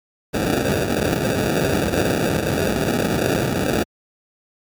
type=noise with sample-and-hold; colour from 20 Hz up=violet; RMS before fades=-19 dBFS; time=0.33-3.84 s; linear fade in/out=20 ms; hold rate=1050 Hz; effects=high-pass 80 Hz 12 dB/octave + MP3 96 kbps